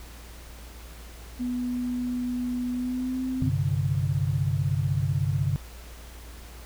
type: tone with pitch glide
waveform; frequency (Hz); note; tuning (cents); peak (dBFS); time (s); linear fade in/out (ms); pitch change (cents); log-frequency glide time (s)
sine; 246.9 to 258.1; B3 to C4; 0 to -23; -26; 1.39-3.5; 20; +77; 2.71-3.21
type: chord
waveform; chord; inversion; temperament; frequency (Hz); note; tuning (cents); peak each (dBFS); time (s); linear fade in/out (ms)
sine; G suspended fourth; none; equal with one note detuned; 96.76 / 130.81 / 146.83; G2 / C3 / D3; -22 / 0 / 0; -27; 3.42-5.56; 0
effects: added 58 Hz sine -42 dBFS peak until 6.65 s + pink hiss -48 dBFS RMS until 6.65 s